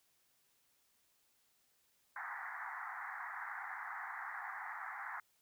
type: band-pass noise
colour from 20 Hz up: white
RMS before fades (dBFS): -45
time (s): 2.16-5.2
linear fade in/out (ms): 2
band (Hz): 740 to 2000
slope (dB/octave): 96
effects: white hiss -75 dBFS RMS until 5.41 s